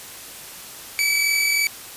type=tone pair together; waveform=sawtooth; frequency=2257 / 2300 Hz; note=C#7 / D7; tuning=+31 / -37 cents; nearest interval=unison; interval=32 cents; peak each=-23 / -15 dBFS; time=0.99-1.67 s; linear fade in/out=0 ms; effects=white hiss -38 dBFS RMS until 1.96 s + resampled to 32000 Hz